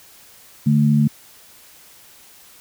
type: tone pair together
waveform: sine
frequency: 146.57 / 220 Hz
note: D3 / A3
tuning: -3 / 0 cents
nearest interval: perfect fifth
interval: 703 cents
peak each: -15 dBFS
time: 0.66-1.08 s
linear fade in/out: 10 ms
effects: white hiss -47 dBFS RMS until 2.6 s